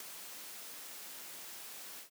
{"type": "noise with ADSR envelope", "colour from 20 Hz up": "white", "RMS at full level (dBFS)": -42, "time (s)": [0, 2.1], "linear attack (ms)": 3, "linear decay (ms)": 8, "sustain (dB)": -6, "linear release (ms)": 110, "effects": ["high-pass 200 Hz 12 dB/octave"]}